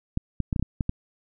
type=clicks; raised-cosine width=5 ms; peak=-12 dBFS; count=8; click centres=0.174 / 0.403 / 0.528 / 0.562 / 0.596 / 0.626 / 0.808 / 0.894 s; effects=none